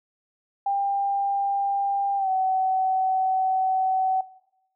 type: tone with pitch glide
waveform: sine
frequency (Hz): 796 to 756.1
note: G5 to F#5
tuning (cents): +26 to +37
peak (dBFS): -21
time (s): 0.66-4.21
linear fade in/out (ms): 5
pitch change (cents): -89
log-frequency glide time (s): 2.17-2.29
effects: noise-tail reverb RT60 0.8 s tail -18 dB re dry